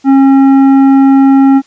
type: tone with tanh clipping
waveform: triangle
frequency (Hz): 271.4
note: C#4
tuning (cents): -36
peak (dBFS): -4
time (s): 0.04-1.62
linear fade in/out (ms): 50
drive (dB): 14
effects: white hiss -46 dBFS RMS until 1.66 s + resampled to 16000 Hz